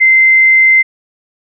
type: tone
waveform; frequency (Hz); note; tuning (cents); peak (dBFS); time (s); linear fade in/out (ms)
sine; 2076; C7; -14; -4; 0-0.83; 20
effects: none